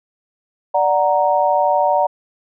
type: chord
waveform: sine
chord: D augmented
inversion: none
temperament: equal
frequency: 587.3 / 740 / 932.3 Hz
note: D5 / F#5 / A#5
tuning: 0 / 0 / 0 cents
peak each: -17 dBFS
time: 0.74-2.07 s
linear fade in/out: 10 ms
effects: none